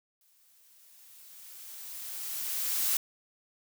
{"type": "noise with exponential growth", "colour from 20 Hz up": "blue", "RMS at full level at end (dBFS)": -27, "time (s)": [0.21, 2.97], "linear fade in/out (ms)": 2, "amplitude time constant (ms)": 600, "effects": []}